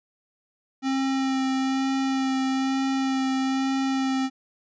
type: tone with vibrato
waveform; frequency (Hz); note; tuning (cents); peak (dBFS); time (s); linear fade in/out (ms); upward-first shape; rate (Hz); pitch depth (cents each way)
square; 266.1; C4; +29; -23; 0.82-4.3; 50; sine; 1.1; 13
effects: resampled to 16000 Hz